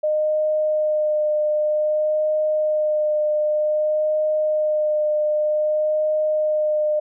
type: tone with vibrato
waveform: sine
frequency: 610 Hz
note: D#5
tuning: 34 cents flat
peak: -17 dBFS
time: 0.03-7 s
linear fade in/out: 10 ms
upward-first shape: sine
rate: 0.53 Hz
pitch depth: 15 cents each way
effects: none